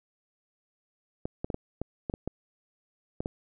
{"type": "clicks", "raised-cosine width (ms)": 2, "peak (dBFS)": -18, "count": 10, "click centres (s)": [1.255, 1.445, 1.502, 1.544, 1.816, 2.098, 2.139, 2.276, 3.205, 3.259], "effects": []}